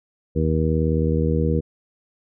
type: harmonic tone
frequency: 79.1 Hz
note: D#2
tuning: 29 cents sharp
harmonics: 1 / 2 / 3 / 4 / 5 / 6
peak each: -22 / -22 / -26 / -28 / -29 / -25 dBFS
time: 0.35-1.61 s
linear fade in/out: 20 ms
effects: none